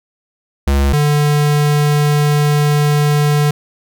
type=tone pair in turn; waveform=square; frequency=69.6 / 147.48 Hz; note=C#2 / D3; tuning=+8 / +8 cents; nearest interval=octave + minor second; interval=1300 cents; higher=second; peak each=-11 dBFS; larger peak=neither; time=0.67-0.93 / 0.93-3.51 s; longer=second; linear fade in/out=5 ms; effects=none